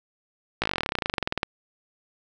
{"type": "slowing click train", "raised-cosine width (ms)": 0.3, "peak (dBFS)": -8, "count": 26, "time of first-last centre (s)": [0.62, 1.431], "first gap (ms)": 17, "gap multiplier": 1.05, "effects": []}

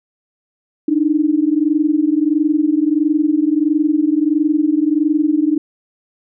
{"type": "tone pair together", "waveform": "sine", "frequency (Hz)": [293.7, 315.2], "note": ["D4", "D#4"], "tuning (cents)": [0, 23], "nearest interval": "minor second", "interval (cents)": 123, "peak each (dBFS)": -15, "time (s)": [0.88, 5.58], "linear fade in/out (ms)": 5, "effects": []}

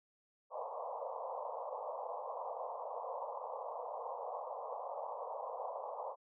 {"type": "band-pass noise", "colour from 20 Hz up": "pink", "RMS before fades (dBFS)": -43, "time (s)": [0.5, 6.16], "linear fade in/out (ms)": 50, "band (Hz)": [480, 1100], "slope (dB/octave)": 96, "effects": []}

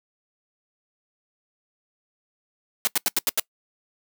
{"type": "noise bursts", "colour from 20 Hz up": "white", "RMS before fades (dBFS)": -21, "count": 6, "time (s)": [2.85, 3.397], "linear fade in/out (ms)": 0, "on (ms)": 22, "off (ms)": 83, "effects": ["noise-tail reverb RT60 0.1 s tail -23 dB re dry", "high-pass 200 Hz 12 dB/octave"]}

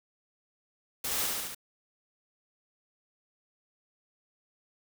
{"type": "noise with echo", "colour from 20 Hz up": "white", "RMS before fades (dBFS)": -33, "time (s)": [1.04, 1.26], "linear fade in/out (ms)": 5, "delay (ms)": 72, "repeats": 4, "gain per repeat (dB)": -2, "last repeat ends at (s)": 1.548, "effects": []}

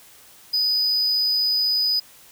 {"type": "tone", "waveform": "triangle", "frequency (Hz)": 4978, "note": "D#8", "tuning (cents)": 0, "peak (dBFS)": -17, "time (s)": [0.53, 2], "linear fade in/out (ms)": 10, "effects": ["white hiss -49 dBFS RMS until 2.31 s"]}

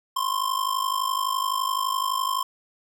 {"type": "ring-modulated tone", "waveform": "square", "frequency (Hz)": 1055, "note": "C6", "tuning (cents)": 14, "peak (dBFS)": -21, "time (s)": [0.16, 2.43], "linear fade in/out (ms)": 5, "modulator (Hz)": 25.9, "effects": []}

